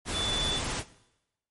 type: tone in noise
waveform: sine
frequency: 3482 Hz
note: A7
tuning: 19 cents flat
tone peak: -29 dBFS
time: 0.12-0.61 s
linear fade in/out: 50 ms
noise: pink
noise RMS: -32 dBFS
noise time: 0.05-0.84 s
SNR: 0 dB
effects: noise-tail reverb RT60 0.9 s tail -18 dB re dry + MP3 48 kbps